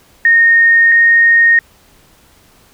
sine tone pair in turn, 1846 / 1853.7 Hz, A#6 / A#6, -17 / -10 cents, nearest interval unison, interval 7 cents, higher second, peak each -5 dBFS, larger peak neither, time 0.25-0.92 / 0.92-1.59 s, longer neither, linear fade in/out 2 ms, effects pink hiss -48 dBFS RMS until 2.73 s

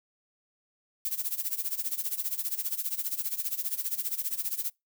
violet noise with tremolo, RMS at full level -29 dBFS, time 1.05-4.7 s, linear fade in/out 0 ms, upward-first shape sine, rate 15 Hz, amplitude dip 85%, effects noise-tail reverb RT60 0.2 s tail -26 dB re dry

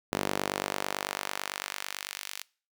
sawtooth tone with high-pass filter sweep, 49 Hz, G1, in tune, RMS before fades -35 dBFS, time 0.12-2.42 s, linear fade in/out 0 ms, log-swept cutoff 290 to 2900 Hz, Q 0.7, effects noise-tail reverb RT60 0.4 s tail -23 dB re dry

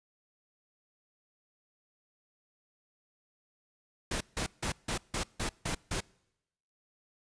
pink noise bursts, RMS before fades -33 dBFS, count 8, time 4.11-6.006 s, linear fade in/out 5 ms, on 97 ms, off 160 ms, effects noise-tail reverb RT60 0.9 s tail -26 dB re dry + resampled to 22050 Hz

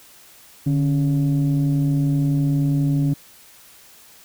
sine tone pair together, 146.83 / 277.5 Hz, D3 / C#4, 0 / +2 cents, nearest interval major seventh, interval 1102 cents, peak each -16 / -20 dBFS, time 0.66-3.14 s, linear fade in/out 10 ms, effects tanh soft clip ceiling -12 dBFS + white hiss -48 dBFS RMS until 4.24 s

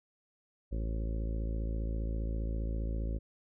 harmonic tone, 55 Hz, A1, in tune, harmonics 1 / 2 / 3 / 4 / 5 / 6 / 7 / 8 / 9 / 10, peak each -32 / -42 / -46 / -46 / -48 / -49 / -52 / -55 / -54 / -51 dBFS, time 0.71-3.19 s, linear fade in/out 20 ms, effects none

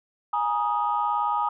sine chord, Ab suspended second, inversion none, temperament equal with one note detuned, 830.6 / 948.6 / 1244.5 Hz, Ab5 / Bb5 / Eb6, 0 / +30 / 0 cents, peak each -26 dBFS, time 0.33-1.49 s, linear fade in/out 5 ms, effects tanh soft clip ceiling -13 dBFS

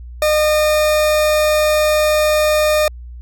40% pulse tone, 609 Hz, D#5, 37 cents flat, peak -11 dBFS, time 0.22-2.88 s, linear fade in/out 2 ms, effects added 60 Hz sine -30 dBFS peak until 3.21 s

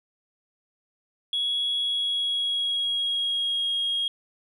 sine tone with pitch glide, 3345 to 3269 Hz, G#7 to G#7, +12 to -28 cents, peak -22 dBFS, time 1.33-4.08 s, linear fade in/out 2 ms, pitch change -40 cents, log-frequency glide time 1.75-3.72 s, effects tanh soft clip ceiling -20 dBFS

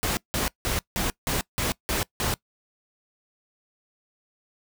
pink noise bursts, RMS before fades -26 dBFS, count 8, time 0.03-2.34 s, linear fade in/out 0 ms, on 140 ms, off 170 ms, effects noise-tail reverb RT60 0.1 s tail -22 dB re dry

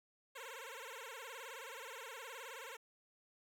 10% pulse tone with vibrato, 493.9 Hz, B4, in tune, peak -39 dBFS, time 0.35-2.77 s, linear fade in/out 10 ms, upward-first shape sine, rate 19 Hz, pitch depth 190 cents each way, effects none

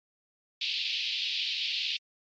pink band-pass noise, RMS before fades -32 dBFS, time 0.61-1.97 s, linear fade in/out 5 ms, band 2600 to 4600 Hz, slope 48 dB/octave, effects AAC 48 kbps

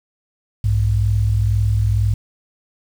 sine tone pair together, 61.74 / 103.83 Hz, B1 / G#2, 0 / 0 cents, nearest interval major sixth, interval 900 cents, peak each -19 / -15 dBFS, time 0.64-2.14 s, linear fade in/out 5 ms, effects 7-bit

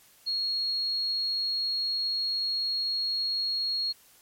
sine tone, 4301 Hz, C8, 47 cents sharp, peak -26 dBFS, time 0.26-3.93 s, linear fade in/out 20 ms, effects white hiss -58 dBFS RMS until 4.21 s + MP3 64 kbps

